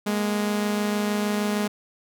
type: tone pair together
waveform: sawtooth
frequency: 207.7 / 234.2 Hz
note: G#3 / A#3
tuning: 0 / +8 cents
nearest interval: major second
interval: 208 cents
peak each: -19 / -28 dBFS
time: 0.06-1.68 s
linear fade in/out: 10 ms
effects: none